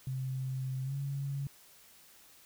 sine tone with pitch glide, 131.1 to 138.9 Hz, C3 to C#3, +4 to +4 cents, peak -33 dBFS, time 0.07-1.47 s, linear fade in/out 2 ms, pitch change +100 cents, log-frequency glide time 0.84-0.94 s, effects white hiss -59 dBFS RMS until 2.45 s

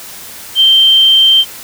sine tone, 3136 Hz, G7, in tune, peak -4 dBFS, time 0.55-1.45 s, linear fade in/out 50 ms, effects white hiss -30 dBFS RMS until 1.63 s

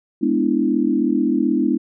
sine chord, E dominant seventh, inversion first, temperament equal, 207.7 / 246.9 / 293.7 / 329.6 Hz, G#3 / B3 / D4 / E4, 0 / 0 / 0 / 0 cents, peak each -23 / -20 / -20 / -21 dBFS, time 0.21-1.78 s, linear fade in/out 20 ms, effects none

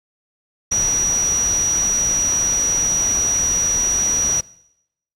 sine tone in noise, 5810 Hz, F#8, 32 cents flat, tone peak -15 dBFS, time 0.71-4.41 s, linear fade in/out 10 ms, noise pink, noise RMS -29 dBFS, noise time 0.71-4.41 s, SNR +11 dB, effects noise-tail reverb RT60 0.8 s tail -21 dB re dry + low-pass 12000 Hz 12 dB/octave

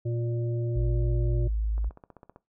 harmonic tone, 117.9 Hz, A#2, 20 cents sharp, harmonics 1 / 3 / 5, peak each -27 / -34 / -41 dBFS, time 0.05-1.48 s, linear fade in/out 10 ms
sine tone, 53.7 Hz, A1, 41 cents flat, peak -24 dBFS, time 0.75-1.9 s, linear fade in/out 20 ms
click train, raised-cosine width 1 ms, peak -33 dBFS, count 10, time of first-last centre 1.78-2.361 s, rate 15.5 Hz
effects noise-tail reverb RT60 0.2 s tail -19 dB re dry

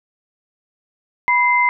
sine tone pair together, 982 / 2076 Hz, B5 / C7, -10 / -14 cents, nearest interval octave + minor second, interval 1296 cents, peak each -15 dBFS, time 1.28-1.69 s, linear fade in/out 0 ms, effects none

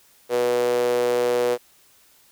sawtooth tone with high-pass filter, 122 Hz, B2, 21 cents flat, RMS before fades -21 dBFS, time 0.29-1.58 s, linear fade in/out 50 ms, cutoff 460 Hz, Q 7.3, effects white hiss -56 dBFS RMS until 2.31 s

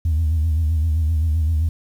sine tone with vibrato, 79.3 Hz, D#2, 33 cents sharp, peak -14 dBFS, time 0.05-1.69 s, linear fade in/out 5 ms, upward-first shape sine, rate 7.7 Hz, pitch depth 84 cents each way, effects tanh soft clip ceiling -13 dBFS + 8-bit

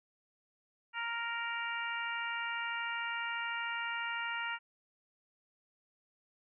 harmonic tone, 466.2 Hz, A#4, in tune, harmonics 2 / 3 / 4 / 5 / 6, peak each -41 / -39 / -41 / -43 / -43 dBFS, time 0.93-4.59 s, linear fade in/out 50 ms, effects none

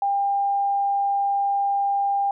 sine tone, 799 Hz, G5, 33 cents sharp, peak -19 dBFS, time 0.02-2.31 s, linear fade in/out 2 ms, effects none

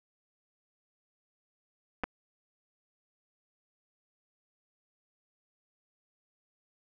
clicks, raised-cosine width 0.5 ms, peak -17 dBFS, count 2, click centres 2.036 / 2.04 s, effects none

